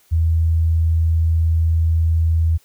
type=tone; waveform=sine; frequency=81.6 Hz; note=E2; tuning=17 cents flat; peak=-13 dBFS; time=0.11-2.58 s; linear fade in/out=20 ms; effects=white hiss -56 dBFS RMS until 2.64 s